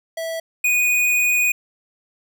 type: tone pair in turn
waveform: square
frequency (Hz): 655 / 2473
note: E5 / D#7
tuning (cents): -11 / -11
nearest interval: octave + major seventh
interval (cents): 2300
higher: second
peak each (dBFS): -25 / -16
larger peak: second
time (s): 0.17-0.4 / 0.64-1.52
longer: second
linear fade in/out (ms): 5
effects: none